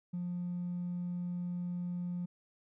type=tone with hard clipping; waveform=sine; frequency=176.7 Hz; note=F3; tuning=21 cents sharp; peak=-35 dBFS; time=0.13-2.26 s; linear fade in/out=10 ms; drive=1 dB; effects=none